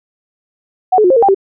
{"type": "tone with pitch steps", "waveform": "sine", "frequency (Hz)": [742, 427.5, 360.7, 531, 462.8, 790, 389.8], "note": ["F#5", "A4", "F#4", "C5", "A#4", "G5", "G4"], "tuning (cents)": [5, -50, -44, 25, -13, 13, -10], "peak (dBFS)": -6, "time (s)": [0.92, 1.347], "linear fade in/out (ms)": 10, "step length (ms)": 61, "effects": []}